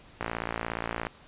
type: click train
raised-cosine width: 0.5 ms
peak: -15 dBFS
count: 50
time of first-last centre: 0.21-1.068 s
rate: 57.1 Hz
effects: pink hiss -54 dBFS RMS until 1.27 s + resampled to 8000 Hz